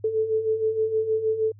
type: beating tone pair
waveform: sine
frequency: 434.2 / 440.6 Hz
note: A4 / A4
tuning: -23 / +2 cents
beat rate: 6.4 Hz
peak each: -28 / -22 dBFS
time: 0.04-1.52 s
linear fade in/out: 5 ms
effects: added 103 Hz sine -46 dBFS peak until 1.59 s